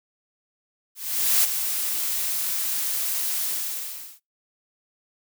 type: noise with ADSR envelope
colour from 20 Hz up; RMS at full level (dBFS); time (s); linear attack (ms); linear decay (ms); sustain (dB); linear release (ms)
blue; -18; 0.95-4.2; 490; 15; -8; 760
effects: noise-tail reverb RT60 0.2 s tail -25 dB re dry